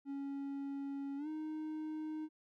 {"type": "tone with pitch glide", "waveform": "triangle", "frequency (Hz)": [278.1, 310.4], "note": ["C#4", "D#4"], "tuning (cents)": [6, -4], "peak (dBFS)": -37, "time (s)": [0.05, 2.29], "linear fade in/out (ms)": 50, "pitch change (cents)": 190, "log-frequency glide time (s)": [1.17, 1.28], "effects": []}